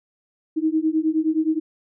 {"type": "beating tone pair", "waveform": "sine", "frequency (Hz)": [311.1, 320.7], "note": ["D#4", "E4"], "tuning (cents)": [0, -48], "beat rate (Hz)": 9.6, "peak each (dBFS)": [-21, -21], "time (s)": [0.56, 1.6], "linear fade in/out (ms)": 20, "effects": []}